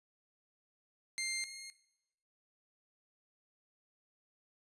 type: tone pair in turn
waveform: 15% pulse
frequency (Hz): 2100 / 2135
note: C7 / C7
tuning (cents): +6 / +34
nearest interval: unison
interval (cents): 28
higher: second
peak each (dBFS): -29 / -40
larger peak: first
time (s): 1.18-1.44 / 1.44-1.7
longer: neither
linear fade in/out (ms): 0
effects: noise-tail reverb RT60 0.8 s tail -17 dB re dry + resampled to 24000 Hz